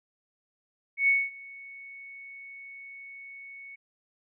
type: tone with ADSR envelope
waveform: sine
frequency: 2217 Hz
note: C#7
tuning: in tune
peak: -18 dBFS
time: 0.97-3.76 s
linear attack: 110 ms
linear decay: 220 ms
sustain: -24 dB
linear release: 14 ms
effects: none